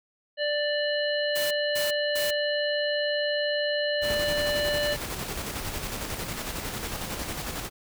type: harmonic tone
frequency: 589 Hz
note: D5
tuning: 5 cents sharp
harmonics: 1 / 3 / 5 / 7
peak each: -26 / -31 / -33 / -34 dBFS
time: 0.37-4.97 s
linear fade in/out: 50 ms
type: noise bursts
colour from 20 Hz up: white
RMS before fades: -33 dBFS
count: 3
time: 1.35-2.31 s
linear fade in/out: 10 ms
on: 160 ms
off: 240 ms
type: noise with tremolo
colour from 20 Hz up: pink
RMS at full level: -32 dBFS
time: 4.01-7.7 s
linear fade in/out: 50 ms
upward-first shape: square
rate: 11 Hz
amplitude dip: 35%
effects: none